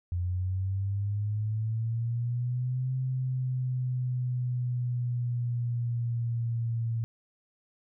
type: linear two-way sweep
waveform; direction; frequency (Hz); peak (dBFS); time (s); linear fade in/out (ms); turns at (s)
sine; up then down; 87.31 to 130 to 114.5; -27; 0.12-7.04; 0; 2.94
effects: none